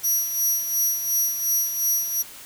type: tone with tremolo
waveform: 15% pulse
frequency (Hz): 5800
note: F#8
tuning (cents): -35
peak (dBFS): -13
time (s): 0.03-2.23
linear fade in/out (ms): 20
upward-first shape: sine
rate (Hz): 2.8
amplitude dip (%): 60
effects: white hiss -42 dBFS RMS until 2.45 s